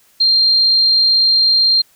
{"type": "tone", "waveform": "sine", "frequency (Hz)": 4186, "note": "C8", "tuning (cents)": 0, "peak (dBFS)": -9, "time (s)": [0.2, 1.82], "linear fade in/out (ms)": 10, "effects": ["white hiss -53 dBFS RMS until 1.95 s"]}